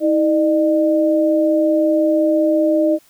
sine tone pair together, 320.5 / 605 Hz, E4 / D#5, -49 / -49 cents, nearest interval major seventh, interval 1100 cents, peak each -15 dBFS, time 0-2.99 s, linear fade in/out 50 ms, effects white hiss -53 dBFS RMS until 3.09 s

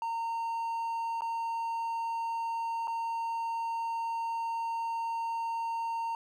triangle tone with dropouts, 918 Hz, A#5, 27 cents flat, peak -29 dBFS, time 0.02-6.15 s, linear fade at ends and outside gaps 1 ms, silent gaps 1.208-1.219 / 2.873-2.879 s, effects none

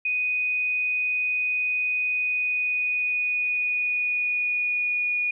sine tone with pitch glide, 2489 to 2453 Hz, D#7 to D#7, 0 to -25 cents, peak -22 dBFS, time 0.05-5.31 s, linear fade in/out 5 ms, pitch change -25 cents, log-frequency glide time 2.08-5.18 s, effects none

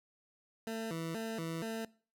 20% pulse tone with vibrato, 191.8 Hz, G3, 37 cents flat, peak -32 dBFS, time 0.67-1.85 s, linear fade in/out 2 ms, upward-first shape square, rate 2.1 Hz, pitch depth 270 cents each way, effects noise-tail reverb RT60 0.4 s tail -22 dB re dry

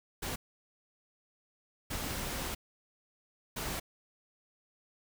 pink noise bursts at uneven times, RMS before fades -37 dBFS, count 3, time 0.22-0.36 / 1.9-2.55 / 3.56-3.8 s, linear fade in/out 10 ms, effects none

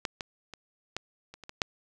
clicks, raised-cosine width 0.2 ms, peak -12 / -17 / -25 / -15 / -28 / -28 / -24 / -8 dBFS, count 8, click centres 0.052 / 0.208 / 0.537 / 0.966 / 1.34 / 1.437 / 1.494 / 1.618 s, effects none

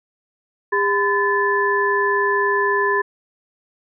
sine tone cluster, 403.9 / 1013 / 1744 Hz, G#4 / B5 / A6, -48 / +44 / -16 cents, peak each -20 dBFS, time 0.72-3.02 s, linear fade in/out 10 ms, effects none

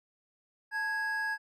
triangle tone pair together, 880 / 1657 Hz, A5 / G#6, 0 / -4 cents, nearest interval major seventh, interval 1096 cents, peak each -36 / -29 dBFS, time 0.71-1.38 s, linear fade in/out 50 ms, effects none

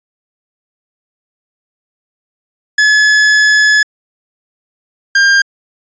45% pulse tone pair in turn, 1708 / 1601 Hz, G#6 / G6, +48 / +36 cents, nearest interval minor second, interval 112 cents, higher first, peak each -6 dBFS, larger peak neither, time 2.78-3.83 / 5.15-5.42 s, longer first, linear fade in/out 5 ms, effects resampled to 16000 Hz

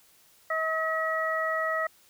harmonic tone, 640 Hz, D#5, 49 cents sharp, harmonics 1 / 2 / 3, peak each -30 / -30 / -30 dBFS, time 0.5-1.87 s, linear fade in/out 5 ms, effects white hiss -60 dBFS RMS until 2.09 s

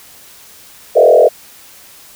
sine tone with frequency modulation, 554.4 Hz, C#5, in tune, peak -4 dBFS, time 0.95-1.29 s, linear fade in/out 20 ms, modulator 42 Hz, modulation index 2.8, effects white hiss -40 dBFS RMS until 2.15 s

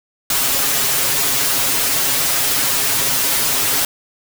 white noise with comb filter, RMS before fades -17 dBFS, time 0.3-3.85 s, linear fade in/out 2 ms, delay 7.3 ms, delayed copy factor +1, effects none

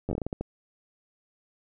slowing click train, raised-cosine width 2 ms, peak -17 dBFS, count 10, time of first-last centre 0.09-0.41 s, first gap 10 ms, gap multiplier 1.3, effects none

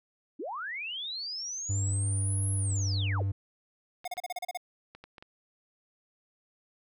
sine linear two-way sweep, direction up then down, 242.9 to 11000 to 242.9 Hz, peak -34 dBFS, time 0.39-3.23 s, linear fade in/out 10 ms, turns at 2.51 s
triangle tone, 98 Hz, G2, in tune, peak -25 dBFS, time 1.69-3.32 s, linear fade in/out 10 ms
clicks, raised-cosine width 0.3 ms, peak -31 dBFS, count 6, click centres 4.044 / 4.17 / 4.95 / 5.04 / 5.182 / 5.225 s
square tone bursts, 720 Hz, F#5, 47 cents flat, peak -33 dBFS, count 9, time 4.05-4.574 s, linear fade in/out 5 ms, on 28 ms, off 34 ms
effects none

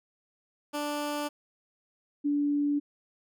15% pulse / sine tone pair in turn, 293.7 / 289.5 Hz, D4 / D4, 0 / -25 cents, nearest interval unison, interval 25 cents, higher first, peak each -24 dBFS, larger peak neither, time 0.73-1.29 / 2.24-2.8 s, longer neither, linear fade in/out 20 ms, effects none

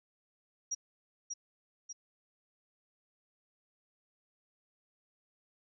sine tone with echo, 5710 Hz, F8, 37 cents sharp, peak -31 dBFS, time 0.71-0.75 s, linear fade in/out 10 ms, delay 590 ms, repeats 2, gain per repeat -5 dB, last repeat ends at 1.93 s, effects tanh soft clip ceiling -27 dBFS

